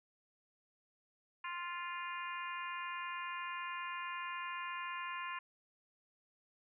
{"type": "harmonic tone", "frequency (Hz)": 349.2, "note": "F4", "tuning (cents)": 0, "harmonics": [3, 4, 5, 6, 7, 8], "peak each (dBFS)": [-42, -50, -47, -51, -49, -51], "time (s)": [1.44, 5.39], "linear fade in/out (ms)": 5, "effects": []}